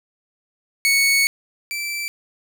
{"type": "tone pair in turn", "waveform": "sawtooth", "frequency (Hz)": [2217, 2332], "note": ["C#7", "D7"], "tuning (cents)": [0, -13], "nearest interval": "minor second", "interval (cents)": 87, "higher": "second", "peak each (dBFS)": [-11, -21], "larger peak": "first", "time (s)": [[0.85, 1.27], [1.71, 2.08]], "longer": "first", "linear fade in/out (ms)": 0, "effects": []}